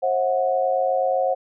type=tone cluster; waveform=sine; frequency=535 / 646 / 734 Hz; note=C5 / E5 / F#5; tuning=+38 / -35 / -14 cents; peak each=-21 / -27 / -22 dBFS; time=0.02-1.35 s; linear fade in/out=20 ms; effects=none